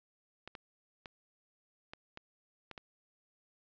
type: clicks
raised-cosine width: 0.3 ms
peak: -29 dBFS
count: 7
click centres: 0.476 / 0.552 / 1.058 / 1.935 / 2.174 / 2.713 / 2.778 s
effects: resampled to 16000 Hz